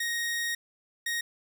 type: tone pair in turn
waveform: sawtooth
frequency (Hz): 1871 / 1871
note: A#6 / A#6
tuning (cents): +6 / +6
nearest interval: unison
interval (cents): 0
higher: neither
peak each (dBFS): -25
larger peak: neither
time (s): 0-0.55 / 1.06-1.21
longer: first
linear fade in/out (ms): 5
effects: none